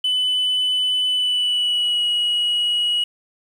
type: tone with pitch glide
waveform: sine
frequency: 3003 to 2909 Hz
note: F#7 to F#7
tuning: +25 to -30 cents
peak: -15 dBFS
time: 0.04-3.04 s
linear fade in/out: 5 ms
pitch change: -55 cents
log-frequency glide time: 1.09-2.04 s
effects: tanh soft clip ceiling -15 dBFS + 8-bit